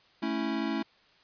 square chord, A major, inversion none, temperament equal, 220 / 277.2 / 329.6 Hz, A3 / C#4 / E4, 0 / 0 / 0 cents, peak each -34 dBFS, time 0.22-0.83 s, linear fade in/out 10 ms, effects white hiss -62 dBFS RMS until 1.23 s + resampled to 11025 Hz

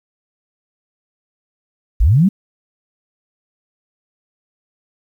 sine linear sweep, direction up, 38.89 to 208.9 Hz, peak -8 dBFS, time 2-2.29 s, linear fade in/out 10 ms, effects 8-bit

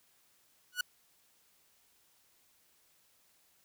sawtooth tone with exponential growth, 1469 Hz, F#6, 13 cents flat, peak -24 dBFS, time 0.72-0.81 s, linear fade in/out 5 ms, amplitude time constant 18 ms, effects white hiss -69 dBFS RMS until 3.64 s

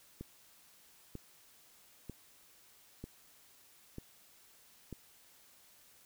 click train, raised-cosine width 3 ms, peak -30 dBFS, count 6, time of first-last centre 0.21-4.927 s, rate 1.06 Hz, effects white hiss -63 dBFS RMS until 6.05 s

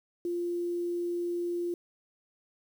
sine tone with quantisation, 348 Hz, F4, 6 cents flat, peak -29 dBFS, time 0.25-1.74 s, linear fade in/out 2 ms, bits 9, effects none

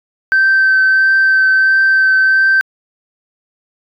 sine tone with vibrato, 1549 Hz, G6, 21 cents flat, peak -6 dBFS, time 0.32-2.61 s, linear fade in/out 0 ms, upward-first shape triangle, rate 1.5 Hz, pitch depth 14 cents each way, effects tanh soft clip ceiling -5 dBFS

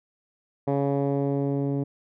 10% pulse tone with low-pass filter sweep, 140 Hz, C#3, 18 cents sharp, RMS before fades -25 dBFS, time 0.67-1.84 s, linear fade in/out 10 ms, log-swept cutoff 690 to 300 Hz, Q 0.95, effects none

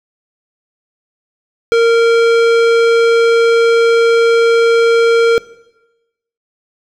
sine tone with tanh clipping, 462.3 Hz, A#4, 14 cents flat, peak -9 dBFS, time 1.72-5.38 s, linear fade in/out 0 ms, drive 18 dB, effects noise-tail reverb RT60 1.0 s tail -19 dB re dry

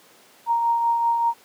sine tone with tremolo, 932.3 Hz, A#5, in tune, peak -16 dBFS, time 0.46-1.34 s, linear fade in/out 50 ms, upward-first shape triangle, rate 5.2 Hz, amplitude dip 40%, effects pink hiss -52 dBFS RMS until 1.44 s + high-pass 300 Hz 12 dB/octave

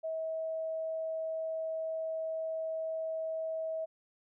sine tone, 643 Hz, E5, 43 cents flat, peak -33 dBFS, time 0.03-3.86 s, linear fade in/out 20 ms, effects none

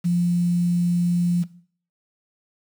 sine tone with quantisation, 174.61 Hz, F3, in tune, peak -17 dBFS, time 0.04-1.44 s, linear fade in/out 20 ms, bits 7, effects noise-tail reverb RT60 0.5 s tail -17 dB re dry

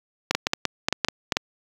clicks, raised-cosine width 0.2 ms, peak -3 dBFS, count 11, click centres 0.31 / 0.35 / 0.469 / 0.534 / 0.653 / 0.885 / 0.926 / 1.047 / 1.085 / 1.322 / 1.369 s, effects high-pass 100 Hz 12 dB/octave + 7-bit

